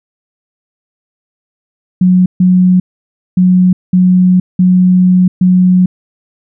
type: tone bursts at uneven times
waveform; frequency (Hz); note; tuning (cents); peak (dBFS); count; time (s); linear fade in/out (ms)
sine; 182.6; F#3; -23; -4; 6; 2.01-2.26 / 2.4-2.8 / 3.37-3.73 / 3.93-4.4 / 4.59-5.28 / 5.41-5.86; 5
effects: none